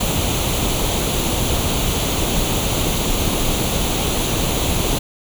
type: noise with comb filter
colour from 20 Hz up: pink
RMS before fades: -19 dBFS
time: 0-4.99 s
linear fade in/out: 10 ms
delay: 0.29 ms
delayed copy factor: +0.6
effects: none